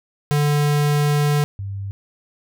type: tone pair in turn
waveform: square / sine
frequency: 146.83 / 98.74 Hz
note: D3 / G2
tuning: 0 / +13 cents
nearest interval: perfect fifth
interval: 687 cents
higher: first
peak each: -16 / -25 dBFS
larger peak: first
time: 0.31-1.44 / 1.59-1.91 s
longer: first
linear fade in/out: 0 ms
effects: none